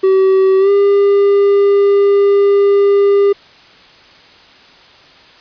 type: tone with pitch glide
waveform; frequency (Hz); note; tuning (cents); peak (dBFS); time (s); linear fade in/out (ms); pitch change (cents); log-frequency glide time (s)
triangle; 382.1 to 401.3; G4 to G4; -44 to +41; -5; 0.03-3.33; 10; +85; 0.59-0.7
effects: white hiss -42 dBFS RMS until 5.4 s + resampled to 11025 Hz